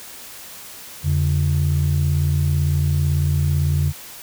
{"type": "tone pair together", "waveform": "sine", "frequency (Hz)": [85, 142.95], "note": ["F2", "D3"], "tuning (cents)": [-46, -46], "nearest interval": "major sixth", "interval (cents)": 900, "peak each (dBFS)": -17, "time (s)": [1.03, 3.93], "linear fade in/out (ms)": 50, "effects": ["tanh soft clip ceiling -11 dBFS", "white hiss -38 dBFS RMS until 4.22 s"]}